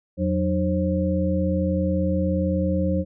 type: tone cluster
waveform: sine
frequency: 84.8 / 183.5 / 303.5 / 534 Hz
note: E2 / F#3 / D#4 / C5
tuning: +50 / -14 / -43 / +35 cents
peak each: -25 / -23 / -28 / -26 dBFS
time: 0.17-3.05 s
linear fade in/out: 50 ms
effects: none